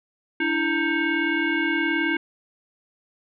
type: tone with frequency modulation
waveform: sine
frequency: 954 Hz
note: A#5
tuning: 40 cents sharp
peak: -20 dBFS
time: 0.4-2.17 s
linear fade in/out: 5 ms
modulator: 623 Hz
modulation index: 2.3
effects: none